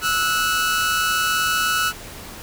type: tone pair together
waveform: sawtooth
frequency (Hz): 1309.6 / 1470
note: E6 / F#6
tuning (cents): -12 / -12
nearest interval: major second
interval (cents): 200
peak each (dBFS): -18 / -17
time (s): 0.01-1.93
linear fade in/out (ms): 50
effects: pink hiss -37 dBFS RMS until 2.42 s